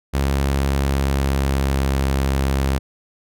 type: tone with pitch glide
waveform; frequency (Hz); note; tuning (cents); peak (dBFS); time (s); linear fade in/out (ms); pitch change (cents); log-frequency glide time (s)
sawtooth; 68.7 to 67.68; C#2 to C#2; -15 to -41; -13; 0.13-2.79; 20; -26; 0.81-1.95
effects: none